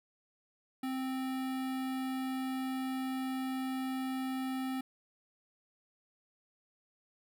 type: tone with notch filter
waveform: square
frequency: 261.6 Hz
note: C4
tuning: in tune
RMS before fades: -36 dBFS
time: 0.83-4.81 s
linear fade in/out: 5 ms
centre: 6200 Hz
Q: 1.3
effects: none